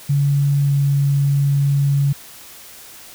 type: tone with pitch glide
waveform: sine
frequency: 141.6 to 140.54 Hz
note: C#3 to C#3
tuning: +37 to +24 cents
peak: -13 dBFS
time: 0.09-2.13 s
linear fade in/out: 10 ms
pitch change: -13 cents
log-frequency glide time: 0.64-0.7 s
effects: white hiss -40 dBFS RMS until 3.14 s